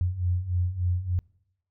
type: beating tone pair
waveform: sine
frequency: 87.31 / 90.71 Hz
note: F2 / F#2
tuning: 0 / -34 cents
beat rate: 3.4 Hz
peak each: -29 / -25 dBFS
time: 0.01-1.19 s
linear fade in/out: 0 ms
effects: noise-tail reverb RT60 0.8 s tail -25 dB re dry